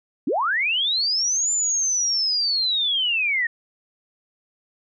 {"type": "linear two-way sweep", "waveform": "sine", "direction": "up then down", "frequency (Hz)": [218, 7180, 1823], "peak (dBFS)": -19, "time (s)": [0.27, 3.47], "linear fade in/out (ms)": 5, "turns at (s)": 1.52, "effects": []}